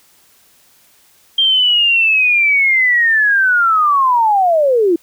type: linear sweep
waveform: sine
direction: down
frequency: 3192 to 320.1 Hz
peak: -9 dBFS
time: 1.38-4.96 s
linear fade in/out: 5 ms
effects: white hiss -51 dBFS RMS until 5.02 s